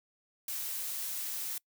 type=noise; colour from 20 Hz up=blue; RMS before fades=-37 dBFS; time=0.48-1.58 s; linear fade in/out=2 ms; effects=noise-tail reverb RT60 0.1 s tail -25 dB re dry